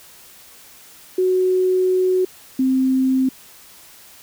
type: tone pair in turn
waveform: sine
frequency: 370 / 261.6 Hz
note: F#4 / C4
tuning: 0 / 0 cents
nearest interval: tritone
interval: 600 cents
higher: first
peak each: -14 dBFS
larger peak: neither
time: 1.18-2.25 / 2.59-3.29 s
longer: first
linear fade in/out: 5 ms
effects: white hiss -45 dBFS RMS until 4.22 s